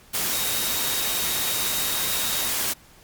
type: tone in noise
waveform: sine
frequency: 3761 Hz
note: A#7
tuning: 15 cents sharp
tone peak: -32 dBFS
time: 0.32-2.5 s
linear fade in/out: 20 ms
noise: white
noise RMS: -25 dBFS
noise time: 0.13-2.74 s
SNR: -10 dB
effects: pink hiss -52 dBFS RMS until 3.03 s + Opus 48 kbps